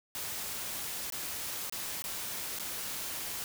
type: noise with dropouts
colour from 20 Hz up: white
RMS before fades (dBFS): -38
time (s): 0.15-3.44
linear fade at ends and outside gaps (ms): 0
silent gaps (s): 1.101-1.123 / 1.697-1.724 / 2.021-2.041 / 2.588-2.597
effects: none